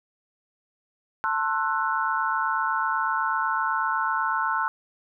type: chord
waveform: sine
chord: F# half-diminished seventh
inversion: first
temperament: just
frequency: 888 / 1065.6 / 1332 / 1480 Hz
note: A5 / C6 / E6 / F#6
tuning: +16 / +31 / +18 / 0 cents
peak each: -28 dBFS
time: 1.24-4.68 s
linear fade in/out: 0 ms
effects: none